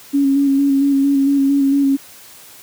sine tone with vibrato, 277.2 Hz, C#4, in tune, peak -11 dBFS, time 0.13-1.97 s, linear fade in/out 20 ms, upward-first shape square, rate 4.4 Hz, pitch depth 22 cents each way, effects white hiss -41 dBFS RMS until 2.62 s + high-pass 80 Hz 12 dB/octave

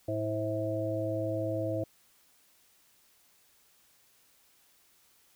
harmonic tone with a mistuned harmonic, 108.2 Hz, A2, 29 cents flat, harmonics 1 / 3 / 5 / 6, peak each -35 / -35 / -35 / -35 dBFS, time 0.08-1.84 s, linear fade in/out 5 ms, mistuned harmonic 5, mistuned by -38 cents, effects white hiss -65 dBFS RMS until 5.35 s

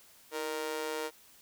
sawtooth tone with amplitude modulation, 466.2 Hz, A#4, in tune, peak -26 dBFS, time 0.31-1.11 s, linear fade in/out 50 ms, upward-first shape sine, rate 145 Hz, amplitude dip 90%, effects white hiss -59 dBFS RMS until 1.41 s

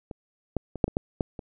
clicks, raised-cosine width 2 ms, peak -23 / -12 / -21 / -6 / -19 / -11 / -11 / -23 dBFS, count 8, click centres 0.112 / 0.567 / 0.757 / 0.842 / 0.88 / 0.969 / 1.208 / 1.392 s, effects none

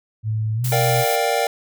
sine tone with pitch glide, 109.2 to 124.72 Hz, A2 to B2, -13 to +17 cents, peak -19 dBFS, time 0.23-1.05 s, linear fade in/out 50 ms, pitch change +230 cents, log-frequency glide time 0.55-0.64 s
blue noise, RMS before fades -28 dBFS, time 0.64-1.16 s, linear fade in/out 5 ms
square chord, G minor seventh, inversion first, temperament equal with one note detuned, 466.2 / 587.3 / 705.3 / 784 Hz, Bb4 / D5 / F5 / G5, 0 / 0 / +17 / 0 cents, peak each -24 dBFS, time 0.72-1.47 s, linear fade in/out 2 ms
effects none

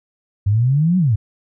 sine exponential two-way sweep, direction up then down, 96.7 to 190 to 96.7 Hz, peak -12 dBFS, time 0.46-1.16 s, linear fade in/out 10 ms, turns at 0.98 s, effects none

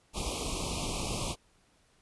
pink band-stop noise, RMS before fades -34 dBFS, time 0.13-1.36 s, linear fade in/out 50 ms, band 1200 to 2300 Hz, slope 96 dB/octave, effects pink hiss -67 dBFS RMS until 2.01 s + resampled to 24000 Hz

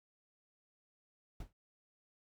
brown noise with exponential decay, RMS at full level -40 dBFS, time 1.4-1.53 s, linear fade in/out 5 ms, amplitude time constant 27 ms, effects none

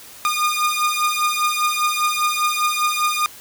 sawtooth beating tone pair, 1216 / 1221 Hz, D#6 / D#6, -40 / -33 cents, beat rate 5 Hz, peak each -17 dBFS, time 0.25-3.26 s, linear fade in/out 0 ms, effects white hiss -41 dBFS RMS until 3.4 s

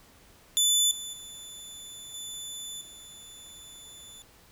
20% pulse tone with level steps, 3500 Hz, A7, 10 cents flat, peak -15 / -30 / -36 / -31 / -40 dBFS, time 0.57-4.22 s, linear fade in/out 0 ms, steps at 0.91 / 1.13 / 2.14 / 2.81 s, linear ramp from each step 2 ms, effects pink hiss -57 dBFS RMS until 4.51 s

